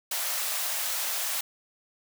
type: high-pass noise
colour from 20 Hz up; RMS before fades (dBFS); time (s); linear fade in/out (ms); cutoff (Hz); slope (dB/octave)
white; -30; 0.11-1.41; 5; 540; 48
effects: none